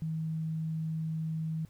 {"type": "tone", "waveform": "sine", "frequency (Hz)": 159.5, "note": "D#3", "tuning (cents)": 43, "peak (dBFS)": -31, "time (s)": [0.02, 1.65], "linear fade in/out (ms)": 0, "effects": ["added 106 Hz sine -57 dBFS peak until 1.69 s", "pink hiss -66 dBFS RMS until 1.69 s"]}